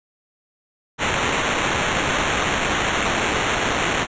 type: noise with sample-and-hold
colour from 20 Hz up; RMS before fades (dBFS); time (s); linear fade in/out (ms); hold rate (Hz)
white; -21; 0.98-4.07; 50; 4900
effects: resampled to 16000 Hz